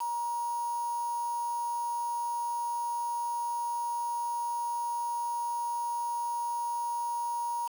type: tone with quantisation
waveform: sine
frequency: 948 Hz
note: A#5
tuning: 29 cents sharp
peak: -30 dBFS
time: 0-7.68 s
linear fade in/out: 10 ms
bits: 7
effects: none